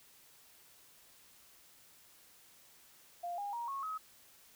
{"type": "tone with pitch steps", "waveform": "sine", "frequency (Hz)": [698.5, 811.7, 943.2, 1096.1, 1273.7], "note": ["F5", "G#5", "A#5", "C#6", "D#6"], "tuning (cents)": [0, -40, 20, -20, 40], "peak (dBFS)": -37, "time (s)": [3.23, 3.98], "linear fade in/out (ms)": 10, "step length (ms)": 150, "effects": ["white hiss -62 dBFS RMS until 4.55 s"]}